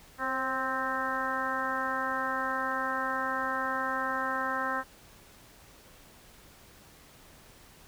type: harmonic tone with a mistuned harmonic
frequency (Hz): 261.6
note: C4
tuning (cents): 0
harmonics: 1 / 2 / 3 / 4 / 5 / 6 / 7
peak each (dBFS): -40 / -38 / -38 / -34 / -35 / -35 / -38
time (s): 0.18-4.84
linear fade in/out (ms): 50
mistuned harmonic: 2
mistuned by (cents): +31
effects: pink hiss -55 dBFS RMS until 7.87 s